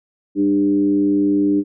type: tone with frequency modulation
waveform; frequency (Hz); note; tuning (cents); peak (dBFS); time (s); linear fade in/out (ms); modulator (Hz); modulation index
sine; 300; D4; +37; -13; 0.35-1.64; 50; 100; 0.6
effects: none